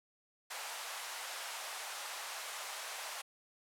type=high-pass noise; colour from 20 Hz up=pink; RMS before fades=-43 dBFS; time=0.5-3.22 s; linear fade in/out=10 ms; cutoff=680 Hz; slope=24 dB/octave; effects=low-pass 12000 Hz 12 dB/octave